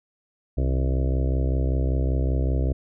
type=harmonic tone; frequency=65.2 Hz; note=C2; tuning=5 cents flat; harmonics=1 / 2 / 4 / 5 / 6 / 7 / 8 / 9 / 10; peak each=-21 / -27 / -33 / -35 / -37 / -38 / -39 / -40 / -41 dBFS; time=0.57-2.73 s; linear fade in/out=10 ms; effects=none